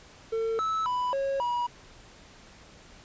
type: tone with pitch steps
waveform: triangle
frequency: 449.8 / 1305 / 992 / 547 / 966 Hz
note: A4 / E6 / B5 / C#5 / B5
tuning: +38 / -18 / +7 / -23 / -39 cents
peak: -24 dBFS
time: 0.32-1.67 s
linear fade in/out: 10 ms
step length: 270 ms
effects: pink hiss -52 dBFS RMS until 3.04 s + resampled to 16000 Hz